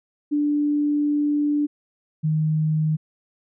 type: tone pair in turn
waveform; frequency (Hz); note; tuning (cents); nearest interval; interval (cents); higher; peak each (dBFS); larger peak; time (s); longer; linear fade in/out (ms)
sine; 293.7 / 155.58; D4 / D#3; 0 / 0; major seventh; 1100; first; -18; neither; 0.31-1.67 / 2.23-2.97; first; 20
effects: none